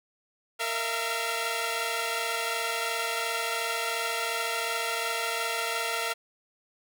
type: tone cluster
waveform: 10% pulse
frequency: 461.6 / 644 / 681 / 1379 Hz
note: A#4 / E5 / F5 / F6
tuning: -17 / -41 / -44 / -22 cents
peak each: -24 / -29 / -23 / -31 dBFS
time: 0.59-6.14 s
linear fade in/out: 20 ms
effects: none